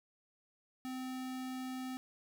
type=tone; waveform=square; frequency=257.7 Hz; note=C4; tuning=26 cents flat; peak=-40 dBFS; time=0.85-1.97 s; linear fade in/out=0 ms; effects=none